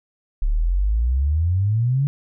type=exponential sweep; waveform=sine; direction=up; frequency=34.32 to 145 Hz; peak=-16 dBFS; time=0.42-2.07 s; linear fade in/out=0 ms; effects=none